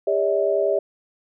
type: tone cluster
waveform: sine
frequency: 402 / 569 / 639 Hz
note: G4 / C#5 / D#5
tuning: +44 / +45 / +46 cents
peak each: -22 dBFS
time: 0.07-0.79 s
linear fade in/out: 5 ms
effects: none